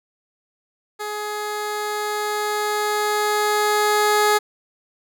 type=tone with level ramp; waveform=15% pulse; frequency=420 Hz; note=G#4; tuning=19 cents sharp; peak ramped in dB=-20 to -8 dBFS; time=0.99-4.39 s; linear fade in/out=20 ms; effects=none

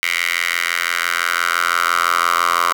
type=tone with high-pass filter sweep; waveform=10% pulse; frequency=85.9 Hz; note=F2; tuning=28 cents flat; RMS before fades=-18 dBFS; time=0.03-2.73 s; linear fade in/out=0 ms; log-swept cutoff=2100 to 1100 Hz; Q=3.8; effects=none

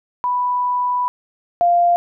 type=tone pair in turn; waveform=sine; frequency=987.8 / 696.3 Hz; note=B5 / F5; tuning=0 / -5 cents; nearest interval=tritone; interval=605 cents; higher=first; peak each=-16 / -11 dBFS; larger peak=second; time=0.24-1.08 / 1.61-1.96 s; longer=first; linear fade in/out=0 ms; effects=none

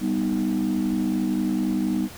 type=chord; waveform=sine; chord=G augmented; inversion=none; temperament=equal; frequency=196 / 246.9 / 311.1 Hz; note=G3 / B3 / D#4; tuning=0 / 0 / 0 cents; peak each=-24 dBFS; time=0-2.09 s; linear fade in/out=50 ms; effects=tanh soft clip ceiling -16 dBFS + pink hiss -42 dBFS RMS until 2.17 s

